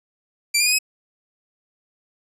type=tone with pitch steps; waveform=15% pulse; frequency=2349 / 2414 / 2480 / 2548 Hz; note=D7 / D7 / D#7 / D#7; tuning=0 / +47 / -6 / +41 cents; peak=-9 dBFS; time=0.54-0.788 s; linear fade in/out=10 ms; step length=62 ms; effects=resampled to 32000 Hz